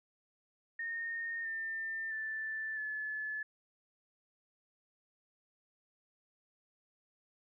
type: tone with pitch steps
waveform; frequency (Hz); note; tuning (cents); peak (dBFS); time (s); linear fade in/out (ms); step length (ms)
sine; 1839 / 1800.1 / 1762 / 1724.8; A#6 / A6 / A6 / A6; -24 / +39 / +2 / -35; -36; 0.79-3.43; 5; 660
effects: none